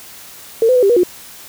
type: tone with pitch steps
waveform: sine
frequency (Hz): 452.9 / 508 / 497.5 / 396.2 / 480.2 / 357.7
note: A#4 / B4 / B4 / G4 / B4 / F4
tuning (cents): -50 / +49 / +13 / +18 / -49 / +41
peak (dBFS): -8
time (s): 0.62-1.034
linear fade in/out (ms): 2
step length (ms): 69
effects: white hiss -37 dBFS RMS until 1.48 s